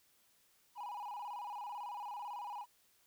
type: tone with vibrato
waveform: triangle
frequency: 897 Hz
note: A5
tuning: 33 cents sharp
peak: -39 dBFS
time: 0.75-2.66 s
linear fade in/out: 50 ms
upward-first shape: square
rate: 18 Hz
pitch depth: 140 cents each way
effects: tanh soft clip ceiling -35 dBFS + white hiss -71 dBFS RMS until 3.06 s